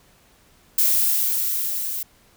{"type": "noise with level ramp", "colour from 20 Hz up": "violet", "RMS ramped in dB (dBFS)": [-17, -28], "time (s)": [0.78, 2.03], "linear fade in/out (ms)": 5, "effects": ["pink hiss -56 dBFS RMS until 2.36 s"]}